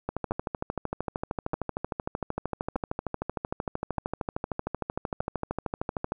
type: two click trains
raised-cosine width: 1 ms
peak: -15 / -15 dBFS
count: 80 / 5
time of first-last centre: 0.09-6.121 / 0.31-5.206 s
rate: 13.1 / 0.817 Hz
effects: none